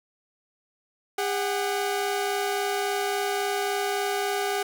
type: tone pair together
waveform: sawtooth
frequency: 404.3 / 745 Hz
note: G#4 / F#5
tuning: -46 / +12 cents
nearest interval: major seventh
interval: 1058 cents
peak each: -23 / -25 dBFS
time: 1.18-4.63 s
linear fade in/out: 5 ms
effects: none